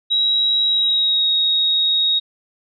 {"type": "tone with pitch glide", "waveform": "sine", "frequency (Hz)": [3853, 3767], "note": ["B7", "A#7"], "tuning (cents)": [-44, 17], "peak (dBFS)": -14, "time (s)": [0.1, 2.2], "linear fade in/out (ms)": 20, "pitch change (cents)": -39, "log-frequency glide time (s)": [0.65, 1.28], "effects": []}